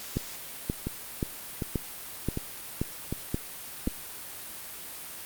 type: two click trains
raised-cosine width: 3 ms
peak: -14 / -17 dBFS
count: 8 / 5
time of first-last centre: 0.17-3.874 / 0.87-3.878 s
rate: 1.89 / 1.33 Hz
effects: white hiss -41 dBFS RMS until 5.25 s + Opus 48 kbps